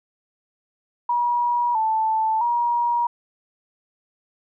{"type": "tone with pitch steps", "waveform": "sine", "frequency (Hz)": [961, 880, 952], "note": ["B5", "A5", "A#5"], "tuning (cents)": [-48, 0, 36], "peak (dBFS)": -18, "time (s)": [1.09, 3.07], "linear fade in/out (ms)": 5, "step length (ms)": 660, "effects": []}